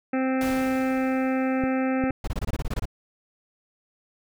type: harmonic tone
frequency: 261.6 Hz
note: C4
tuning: in tune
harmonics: 1 / 2 / 3 / 5 / 6 / 7 / 8 / 9 / 10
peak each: -23 / -29 / -33 / -37 / -39 / -40 / -41 / -42 / -43 dBFS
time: 0.13-2.11 s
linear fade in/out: 5 ms
type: noise with exponential decay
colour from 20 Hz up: pink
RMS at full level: -34 dBFS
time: 0.41-2.02 s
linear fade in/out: 1 ms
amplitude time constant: 350 ms
type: clicks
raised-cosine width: 3 ms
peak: -17 dBFS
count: 3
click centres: 1.638 / 2.039 / 2.106 s
type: noise bursts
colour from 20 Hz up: brown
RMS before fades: -26 dBFS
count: 11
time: 2.24-2.855 s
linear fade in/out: 5 ms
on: 35 ms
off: 23 ms
effects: none